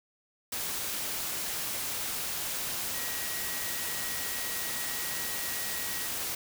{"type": "tone in noise", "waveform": "sine", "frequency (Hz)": 1906, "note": "A#6", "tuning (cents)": 38, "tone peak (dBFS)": -42, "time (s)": [2.94, 6.07], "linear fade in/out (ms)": 5, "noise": "white", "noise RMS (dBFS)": -34, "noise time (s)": [0.52, 6.35], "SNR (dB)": -11, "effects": []}